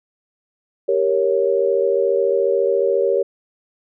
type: chord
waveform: sine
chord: G diminished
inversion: none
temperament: equal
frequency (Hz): 392 / 466.2 / 554.4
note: G4 / Bb4 / Db5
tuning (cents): 0 / 0 / 0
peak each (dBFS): -19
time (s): 0.88-3.23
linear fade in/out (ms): 10
effects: none